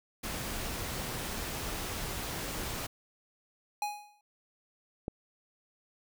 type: noise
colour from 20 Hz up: pink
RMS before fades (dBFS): -37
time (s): 0.23-2.87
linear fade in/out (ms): 10
type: tone with exponential decay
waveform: square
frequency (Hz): 830.6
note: G#5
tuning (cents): 0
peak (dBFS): -29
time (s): 3.82-4.21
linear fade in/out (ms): 2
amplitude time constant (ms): 83
type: click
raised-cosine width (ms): 2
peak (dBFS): -21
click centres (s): 5.081
effects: none